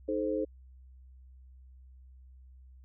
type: chord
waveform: sine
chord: A diminished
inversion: second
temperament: equal with one note detuned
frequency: 311.1 / 430.2 / 523.3 Hz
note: Eb4 / A4 / C5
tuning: 0 / -39 / 0 cents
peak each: -33 dBFS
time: 0.08-0.45 s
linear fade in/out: 10 ms
effects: added 64 Hz sine -51 dBFS peak until 2.84 s